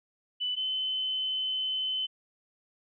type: tone pair in turn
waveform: sine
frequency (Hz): 2988 / 3046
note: F#7 / F#7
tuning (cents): +16 / +50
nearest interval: unison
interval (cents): 34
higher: second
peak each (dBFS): -28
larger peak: neither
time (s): 0.4-0.56 / 0.56-2.07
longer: second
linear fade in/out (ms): 20
effects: none